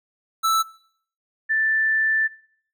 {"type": "tone pair in turn", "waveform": ["square", "sine"], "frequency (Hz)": [1318.5, 1765.6], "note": ["E6", "A6"], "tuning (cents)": [0, 5], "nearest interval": "perfect fourth", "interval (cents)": 505, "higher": "second", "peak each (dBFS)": -18, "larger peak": "neither", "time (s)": [[0.43, 0.63], [1.49, 2.28]], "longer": "second", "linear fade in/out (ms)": 20, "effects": ["noise-tail reverb RT60 0.6 s tail -21 dB re dry"]}